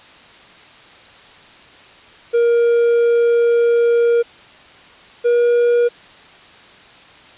triangle tone pair in turn, 470.6 / 478 Hz, A#4 / A#4, +16 / +43 cents, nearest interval unison, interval 27 cents, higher second, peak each -9 dBFS, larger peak neither, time 2.33-4.23 / 5.24-5.89 s, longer first, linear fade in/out 20 ms, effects white hiss -43 dBFS RMS until 7.37 s + resampled to 8000 Hz

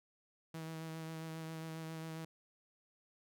sawtooth tone with vibrato, 161 Hz, E3, 41 cents flat, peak -39 dBFS, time 0.54-2.25 s, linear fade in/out 5 ms, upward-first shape sine, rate 7.4 Hz, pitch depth 17 cents each way, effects none

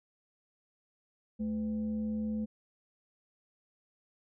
sine tone with frequency modulation, 216.8 Hz, A3, 25 cents flat, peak -31 dBFS, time 1.39-2.46 s, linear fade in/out 20 ms, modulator 288 Hz, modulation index 0.35, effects none

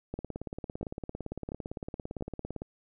two click trains, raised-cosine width 2 ms, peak -22 / -23 dBFS, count 4 / 44, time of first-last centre 0.14-2.209 / 0.19-2.619 s, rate 1.45 / 17.7 Hz, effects none

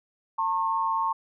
sine tone pair together, 902 / 1082.6 Hz, A5 / C#6, +43 / -41 cents, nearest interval minor third, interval 316 cents, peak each -26 dBFS, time 0.38-1.13 s, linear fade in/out 10 ms, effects none

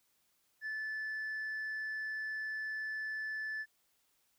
sine tone with tanh clipping, 1743 Hz, A6, 17 cents flat, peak -37 dBFS, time 0.61-3.66 s, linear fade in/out 50 ms, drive 1 dB, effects white hiss -75 dBFS RMS until 4.38 s

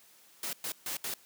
white noise bursts at uneven times, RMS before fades -36 dBFS, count 4, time 0.43-0.53 / 0.64-0.72 / 0.86-0.97 / 1.04-1.14 s, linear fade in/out 2 ms, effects white hiss -60 dBFS RMS until 1.25 s + high-pass 150 Hz 12 dB/octave

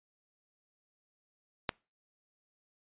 click, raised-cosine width 0.3 ms, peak -13 dBFS, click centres 1.692 s, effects noise-tail reverb RT60 0.3 s tail -26 dB re dry + resampled to 8000 Hz

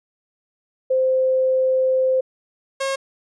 sine / sawtooth tone pair in turn, 520 / 541.4 Hz, C5 / C#5, -11 / -41 cents, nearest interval minor second, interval 70 cents, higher second, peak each -15 / -17 dBFS, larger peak first, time 0.9-2.21 / 2.8-2.96 s, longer first, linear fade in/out 10 ms, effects resampled to 22050 Hz

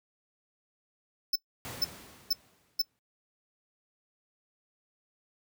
square tone bursts, 5274 Hz, E8, in tune, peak -24 dBFS, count 4, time 1.33-2.818 s, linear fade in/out 5 ms, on 27 ms, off 460 ms
pink noise with exponential decay, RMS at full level -39 dBFS, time 1.65-2.99 s, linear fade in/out 0 ms, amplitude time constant 290 ms
effects noise-tail reverb RT60 0.1 s tail -21 dB re dry + high-pass 80 Hz 12 dB/octave

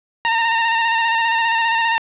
20% pulse tone with vibrato, 916 Hz, A#5, 31 cents flat, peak -10 dBFS, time 0.25-1.98 s, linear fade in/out 0 ms, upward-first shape square, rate 15 Hz, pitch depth 25 cents each way, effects resampled to 8000 Hz + 7-bit

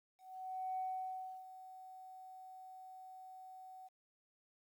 sine tone with ADSR envelope, 750 Hz, F#5, 23 cents sharp, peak -36 dBFS, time 0.18-3.89 s, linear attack 600 ms, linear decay 660 ms, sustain -15 dB, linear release 23 ms, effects tanh soft clip ceiling -32 dBFS + 12-bit

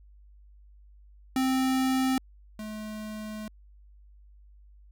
square tone pair in turn, 261.6 / 214.6 Hz, C4 / A3, 0 / -43 cents, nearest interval minor third, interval 343 cents, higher first, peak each -24 / -36 dBFS, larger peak first, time 1.36-2.18 / 2.59-3.48 s, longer second, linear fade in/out 2 ms, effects added 50 Hz sine -51 dBFS peak until 4.91 s

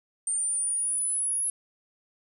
sine linear sweep, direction up, 8870 to 10600 Hz, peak -25 dBFS, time 0.27-1.5 s, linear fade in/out 2 ms, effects none

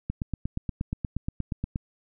click train, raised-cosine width 5 ms, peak -16 dBFS, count 15, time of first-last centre 0.1-1.759 s, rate 8.44 Hz, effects none

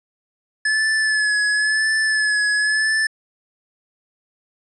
square tone with vibrato, 1721 Hz, A6, 39 cents flat, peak -17 dBFS, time 0.65-3.07 s, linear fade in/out 5 ms, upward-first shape sine, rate 0.96 Hz, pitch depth 35 cents each way, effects resampled to 22050 Hz

